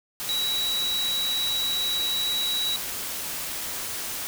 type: tone in noise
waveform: sine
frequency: 3894 Hz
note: B7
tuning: 25 cents flat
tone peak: -24 dBFS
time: 0.29-2.76 s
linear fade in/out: 0 ms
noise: white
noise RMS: -32 dBFS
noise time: 0.2-4.27 s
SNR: +5 dB
effects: none